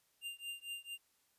square tone with tremolo, 2794 Hz, F7, in tune, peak -40 dBFS, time 0.21-0.98 s, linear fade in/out 50 ms, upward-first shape triangle, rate 4.4 Hz, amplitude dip 100%, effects white hiss -75 dBFS RMS until 1.38 s + resampled to 32000 Hz

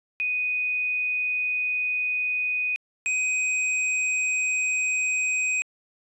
sine / square tone pair in turn, 2489 / 2509 Hz, D#7 / D#7, 0 / +14 cents, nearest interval unison, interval 14 cents, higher second, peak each -23 dBFS, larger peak neither, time 0.2-2.76 / 3.06-5.62 s, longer neither, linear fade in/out 0 ms, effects resampled to 24000 Hz

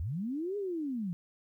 sine linear two-way sweep, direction up then down, 68 to 418.1 to 164.1 Hz, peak -32 dBFS, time 0-1.13 s, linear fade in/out 0 ms, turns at 0.57 s, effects 12-bit

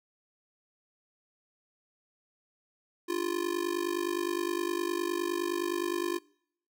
square tone with amplitude modulation, 348 Hz, F4, 6 cents flat, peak -26 dBFS, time 3.08-6.19 s, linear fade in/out 20 ms, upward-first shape sine, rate 49.7 Hz, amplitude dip 90%, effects noise-tail reverb RT60 0.7 s tail -26 dB re dry

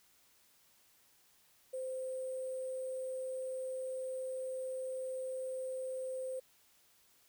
sine tone with sample-and-hold, 518 Hz, C5, 17 cents flat, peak -37 dBFS, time 1.73-6.4 s, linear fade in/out 10 ms, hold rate 8820 Hz, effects white hiss -68 dBFS RMS until 7.28 s

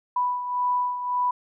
sine beating tone pair, 987.8 / 989.6 Hz, B5 / B5, 0 / +3 cents, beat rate 1.8 Hz, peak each -23 / -30 dBFS, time 0.16-1.31 s, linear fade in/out 5 ms, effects none

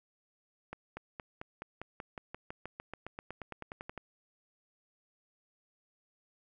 accelerating click train, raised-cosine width 0.5 ms, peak -26 dBFS, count 23, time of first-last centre 0.73-3.977 s, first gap 240 ms, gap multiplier 0.95, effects none

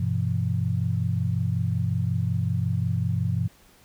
sine chord, E minor, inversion first, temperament equal with one note detuned, 98 / 123.47 / 167.4 Hz, G2 / B2 / E3, 0 / 0 / +27 cents, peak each -26 / -26 / -28 dBFS, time 0-3.48 s, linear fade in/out 5 ms, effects pink hiss -56 dBFS RMS until 3.84 s

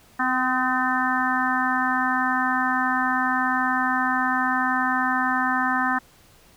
harmonic tone with a mistuned harmonic, 256.4 Hz, C4, 35 cents flat, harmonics 1 / 3 / 4 / 5 / 6 / 7, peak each -27 / -27 / -27 / -27 / -27 / -27 dBFS, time 0.19-5.99 s, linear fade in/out 10 ms, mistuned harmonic 5, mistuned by -25 cents, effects pink hiss -54 dBFS RMS until 6.56 s

